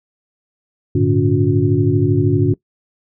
sine tone cluster, 101.1 / 114 / 146.5 / 284.7 / 361.5 Hz, G#2 / A#2 / D3 / C#4 / F#4, -46 / -38 / -4 / +46 / -40 cents, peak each -18 dBFS, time 0.95-2.54 s, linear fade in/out 5 ms, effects noise-tail reverb RT60 0.1 s tail -21 dB re dry

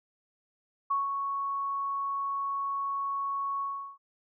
sine tone with ADSR envelope, 1108.7 Hz, C#6, in tune, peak -24 dBFS, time 0.9-3.98 s, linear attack 11 ms, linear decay 160 ms, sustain -5 dB, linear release 370 ms, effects none

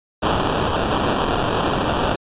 violet noise with sample-and-hold, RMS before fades -20 dBFS, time 0.22-2.16 s, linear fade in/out 10 ms, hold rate 2100 Hz, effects resampled to 8000 Hz

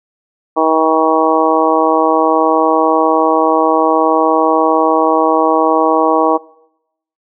harmonic tone, 159.4 Hz, D#3, 42 cents sharp, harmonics 2 / 3 / 4 / 5 / 6 / 7, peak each -16 / -16 / -16 / -16 / -16 / -16 dBFS, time 0.56-6.38 s, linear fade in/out 20 ms, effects noise-tail reverb RT60 0.8 s tail -21 dB re dry

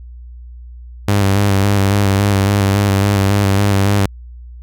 sawtooth tone with vibrato, 99.6 Hz, G2, 28 cents sharp, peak -7 dBFS, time 1.08-4.06 s, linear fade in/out 5 ms, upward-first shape square, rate 3.6 Hz, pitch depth 31 cents each way, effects added 60 Hz sine -31 dBFS peak until 4.62 s

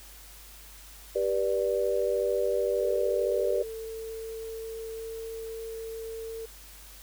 sine chord, G major, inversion none, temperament equal with one note detuned, 392 / 485.4 / 587.3 Hz, G4 / B4 / D5, 0 / -30 / 0 cents, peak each -29 / -28 / -29 dBFS, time 1.15-3.63 s, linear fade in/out 10 ms
sine tone with pitch glide, 446.9 to 450.5 Hz, A4 to A4, +27 to +41 cents, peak -35 dBFS, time 2.8-6.46 s, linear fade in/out 10 ms, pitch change +14 cents, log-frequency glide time 3.44-5.47 s
effects added 50 Hz sine -50 dBFS peak until 7.02 s + white hiss -50 dBFS RMS until 7.02 s

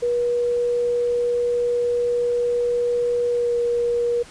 sine tone with pitch glide, 482.2 to 476.9 Hz, B4 to A#4, -41 to +39 cents, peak -18 dBFS, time 0.02-4.23 s, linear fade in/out 10 ms, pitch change -20 cents, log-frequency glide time 3.3-3.56 s, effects pink hiss -44 dBFS RMS until 4.3 s + resampled to 22050 Hz

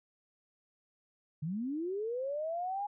sine linear sweep, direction up, 142.5 to 830.6 Hz, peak -33 dBFS, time 1.42-2.87 s, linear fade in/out 10 ms, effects none

